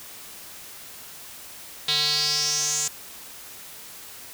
square tone with band-pass filter sweep, 149.8 Hz, D3, 35 cents sharp, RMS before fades -24 dBFS, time 1.88-2.88 s, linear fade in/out 5 ms, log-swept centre 3800 to 7200 Hz, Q 5.9, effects white hiss -42 dBFS RMS until 4.33 s

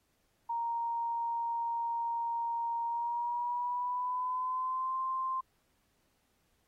sine tone with pitch glide, 932.3 to 1046.5 Hz, A#5 to C6, 0 to 0 cents, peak -31 dBFS, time 0.49-5.41 s, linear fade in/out 10 ms, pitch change +200 cents, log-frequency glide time 2.85-4.97 s, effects pink hiss -75 dBFS RMS until 6.67 s + AAC 48 kbps

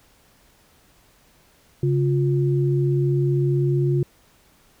sine tone pair together, 137.92 / 353.4 Hz, C#3 / F4, -8 / +21 cents, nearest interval octave + major third, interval 1629 cents, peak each -18 / -23 dBFS, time 1.83-4.03 s, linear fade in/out 2 ms, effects pink hiss -57 dBFS RMS until 4.8 s

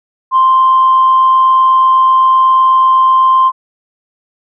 sine tone with amplitude modulation, 1046.5 Hz, C6, in tune, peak -3 dBFS, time 0.31-3.52 s, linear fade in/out 50 ms, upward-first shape sine, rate 108 Hz, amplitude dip 25%, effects tanh soft clip ceiling -1 dBFS

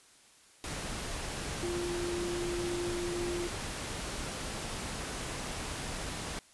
sine tone in noise, 349.2 Hz, F4, in tune, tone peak -33 dBFS, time 1.63-3.47 s, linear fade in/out 0 ms, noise pink, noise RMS -38 dBFS, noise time 0.64-6.39 s, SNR +2 dB, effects white hiss -60 dBFS RMS until 6.53 s + resampled to 24000 Hz

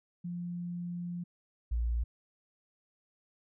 sine tone pair in turn, 174.7 / 58.3 Hz, F3 / A#1, +1 / +1 cents, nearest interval octave + perfect fifth, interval 1900 cents, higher first, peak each -35 / -28 dBFS, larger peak second, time 0.24-1.24 / 1.71-2.04 s, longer first, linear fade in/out 10 ms, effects none

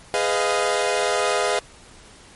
sawtooth chord, F half-diminished seventh, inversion first, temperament equal with one note detuned, 415.3 / 502.5 / 622.3 / 698.5 Hz, Ab4 / Cb5 / Eb5 / F5, 0 / +30 / 0 / 0 cents, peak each -21 dBFS, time 0.14-1.59 s, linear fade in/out 0 ms, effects pink hiss -47 dBFS RMS until 2.35 s + MP3 48 kbps

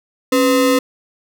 square ring-modulated tone, 386.8 Hz, G4, 23 cents flat, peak -9 dBFS, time 0.32-0.79 s, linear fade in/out 5 ms, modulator 114 Hz, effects none

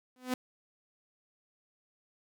sawtooth tone with exponential growth, 253.2 Hz, B3, 43 cents sharp, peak -23 dBFS, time 0.16-0.34 s, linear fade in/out 2 ms, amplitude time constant 38 ms, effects none

